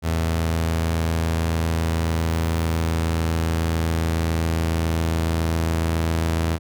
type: tone pair together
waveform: sawtooth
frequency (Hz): 81.8 / 109.04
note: E2 / A2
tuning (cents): -13 / -15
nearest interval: perfect fourth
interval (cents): 498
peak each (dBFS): -16 / -28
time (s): 0.02-6.59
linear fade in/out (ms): 50
effects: none